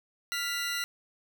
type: tone pair together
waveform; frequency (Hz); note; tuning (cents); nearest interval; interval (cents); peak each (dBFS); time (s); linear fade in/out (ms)
20% pulse; 1396.9 / 1975.5; F6 / B6; 0 / 0; tritone; 600; -28; 0.32-0.84; 0
effects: none